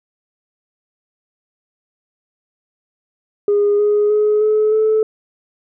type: tone with pitch steps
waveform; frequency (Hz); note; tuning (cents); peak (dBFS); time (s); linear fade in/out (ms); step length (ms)
sine; 410 / 416.2 / 422.5 / 428.9 / 435.4; G#4 / G#4 / G#4 / A4 / A4; -22 / +4 / +30 / -44 / -18; -10; 3.48-5.03; 2; 310
effects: tanh soft clip ceiling -8 dBFS